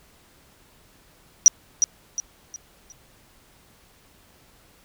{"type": "tone with echo", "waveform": "sine", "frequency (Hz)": 5830, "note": "F#8", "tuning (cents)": -26, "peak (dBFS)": -5, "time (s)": [1.46, 1.48], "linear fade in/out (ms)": 0, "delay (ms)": 360, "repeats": 4, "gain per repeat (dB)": -9, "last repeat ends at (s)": 2.92, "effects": ["tanh soft clip ceiling -1 dBFS", "pink hiss -56 dBFS RMS until 4.84 s"]}